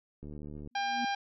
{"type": "click train", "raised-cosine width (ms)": 3, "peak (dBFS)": -32, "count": 34, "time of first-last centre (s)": [0.23, 0.674], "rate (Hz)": 74.3}
{"type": "tone with exponential growth", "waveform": "sine", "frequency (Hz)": 240.9, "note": "B3", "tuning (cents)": -43, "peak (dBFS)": -32, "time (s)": [0.71, 1.05], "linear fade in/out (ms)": 5, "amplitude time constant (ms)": 73}
{"type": "harmonic tone", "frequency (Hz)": 800, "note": "G5", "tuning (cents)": 35, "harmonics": [1, 2, 3, 4, 5, 6, 7], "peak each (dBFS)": [-31, -37, -41, -43, -45, -47, -48], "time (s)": [0.75, 1.15], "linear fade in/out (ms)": 5}
{"effects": []}